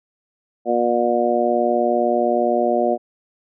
harmonic tone, 119.7 Hz, A#2, 46 cents sharp, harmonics 2 / 3 / 4 / 5 / 6, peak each -24 / -22 / -24 / -20 / -21 dBFS, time 0.65-2.98 s, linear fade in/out 50 ms, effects none

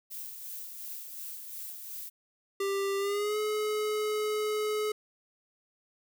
violet noise with tremolo, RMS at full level -40 dBFS, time 0.1-2.1 s, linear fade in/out 20 ms, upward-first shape sine, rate 2.8 Hz, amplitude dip 40%
square tone with pitch glide, 394.7 to 425.5 Hz, G4 to G#4, +12 to +42 cents, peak -29 dBFS, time 2.6-4.92 s, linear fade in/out 5 ms, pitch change +130 cents, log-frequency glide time 2.98-3.37 s
effects none

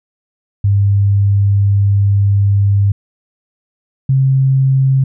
sine tone pair in turn, 100 / 133.76 Hz, G2 / C3, +35 / +39 cents, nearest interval perfect fourth, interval 504 cents, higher second, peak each -8 / -8 dBFS, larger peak neither, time 0.64-2.92 / 4.09-5.04 s, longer first, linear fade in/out 5 ms, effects none

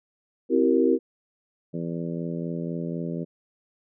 sine chord, C dominant seventh, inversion none, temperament equal with one note detuned, 261.6 / 329.6 / 383.9 / 466.2 Hz, C4 / E4 / G4 / Bb4, 0 / 0 / -36 / 0 cents, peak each -23 dBFS, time 0.49-0.99 s, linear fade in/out 50 ms
harmonic tone, 84 Hz, E2, 33 cents sharp, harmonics 2 / 3 / 4 / 5 / 6 / 7, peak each -30 / -34 / -36 / -38 / -40 / -41 dBFS, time 1.73-3.25 s, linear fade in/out 20 ms
effects none

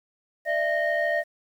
sine tone cluster, 596 / 669 / 1854 Hz, D5 / E5 / A#6, +25 / +25 / -10 cents, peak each -25 dBFS, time 0.45-1.24 s, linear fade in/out 50 ms, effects tanh soft clip ceiling -17 dBFS + 9-bit

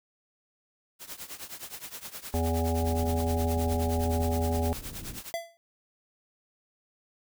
white noise with tremolo, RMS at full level -38 dBFS, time 0.99-5.33 s, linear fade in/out 50 ms, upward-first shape triangle, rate 9.6 Hz, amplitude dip 90%
harmonic tone, 82.41 Hz, E2, in tune, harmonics 1 / 3 / 5 / 7 / 9 / 10, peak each -27 / -32 / -34 / -35 / -37 / -37 dBFS, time 2.34-4.73 s, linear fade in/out 0 ms
pink low-pass noise, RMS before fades -42 dBFS, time 2.77-5.22 s, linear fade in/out 50 ms, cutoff 270 Hz, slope 12 dB/octave
square tone with exponential decay, 674 Hz, E5, 38 cents sharp, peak -27 dBFS, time 5.34-5.57 s, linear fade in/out 0 ms, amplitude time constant 50 ms
effects none

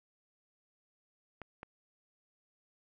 clicks, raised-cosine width 0.5 ms, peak -29 dBFS, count 2, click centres 1.417 / 1.631 s, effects none

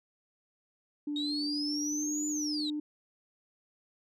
sine tone with pitch glide, 293.7 to 299.4 Hz, D4 to D4, 0 to +33 cents, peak -31 dBFS, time 1.07-2.8 s, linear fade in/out 5 ms, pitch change +33 cents, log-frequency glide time 1.63-2.04 s
sine linear two-way sweep, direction up then down, 3734 to 7040 to 3734 Hz, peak -32 dBFS, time 1.16-2.7 s, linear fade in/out 2 ms, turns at 2.27 s
effects tanh soft clip ceiling -25 dBFS

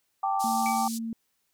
sine chord, G suspended second, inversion none, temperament equal, 784 / 880 / 1174.7 Hz, G5 / A5 / D6, 0 / 0 / 0 cents, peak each -26 / -31 / -31 dBFS, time 0.23-0.88 s, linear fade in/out 5 ms
pink band-pass noise, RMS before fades -38 dBFS, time 0.39-0.99 s, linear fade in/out 20 ms, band 4800 to 13000 Hz, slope 24 dB/octave
sine tone, 227.1 Hz, A#3, 45 cents flat, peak -30 dBFS, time 0.44-1.13 s, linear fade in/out 2 ms
sine tone with exponential decay, 2295 Hz, D7, 40 cents flat, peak -29 dBFS, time 0.66-0.94 s, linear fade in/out 1 ms, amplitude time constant 59 ms
effects white hiss -74 dBFS RMS until 1.53 s

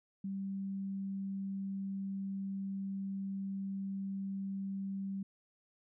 sine tone, 195 Hz, G3, 9 cents flat, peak -36 dBFS, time 0.24-5.23 s, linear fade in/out 5 ms, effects none

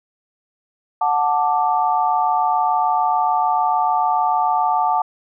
sine chord, D major, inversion first, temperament just, 734.2 / 881 / 1174.7 Hz, F#5 / A5 / D6, -14 / +2 / 0 cents, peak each -19 / -18 / -22 dBFS, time 1.01-5.02 s, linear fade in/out 5 ms, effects none

